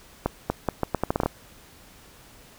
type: accelerating click train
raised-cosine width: 1 ms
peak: -8 dBFS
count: 11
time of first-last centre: 0.26-1.26 s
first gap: 240 ms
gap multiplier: 0.78
effects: pink hiss -51 dBFS RMS until 2.58 s